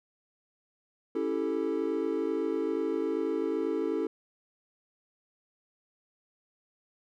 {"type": "chord", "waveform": "triangle", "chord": "A dominant seventh", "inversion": "first", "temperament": "equal", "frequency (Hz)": [277.2, 329.6, 392, 440], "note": ["C#4", "E4", "G4", "A4"], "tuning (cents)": [0, 0, 0, 0], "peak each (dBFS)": [-33, -30, -33, -30], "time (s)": [1.15, 4.07], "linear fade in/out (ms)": 5, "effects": []}